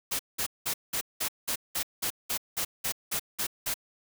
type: noise bursts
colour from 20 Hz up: white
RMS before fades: -30 dBFS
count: 14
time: 0.11-3.742 s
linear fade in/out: 10 ms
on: 83 ms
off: 190 ms
effects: none